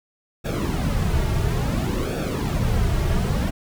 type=noise with flanger; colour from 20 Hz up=brown; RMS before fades=-22 dBFS; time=0.44-3.51 s; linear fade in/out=20 ms; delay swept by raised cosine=0.98 to 3.98 ms; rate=0.58 Hz; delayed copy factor=-0.7; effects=none